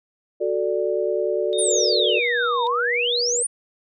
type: chord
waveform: sine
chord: D major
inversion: first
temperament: equal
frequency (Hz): 370 / 440 / 587.3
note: F#4 / A4 / D5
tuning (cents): 0 / 0 / 0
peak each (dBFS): -24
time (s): 0.4-2.2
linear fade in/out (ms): 20
type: tone with tremolo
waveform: sine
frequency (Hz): 3683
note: A#7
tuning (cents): -22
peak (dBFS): -28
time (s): 1.53-2.67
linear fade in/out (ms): 0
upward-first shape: sine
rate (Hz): 4.7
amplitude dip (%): 40
type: exponential two-way sweep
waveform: sine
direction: down then up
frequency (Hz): 9720 to 898 to 9720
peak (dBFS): -20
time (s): 1.58-3.47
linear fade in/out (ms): 10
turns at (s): 2.65
type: tone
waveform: sine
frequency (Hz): 481.5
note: B4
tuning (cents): -44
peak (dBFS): -24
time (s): 1.67-3.43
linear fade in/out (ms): 10
effects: none